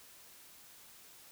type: silence
effects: white hiss -57 dBFS RMS until 1.31 s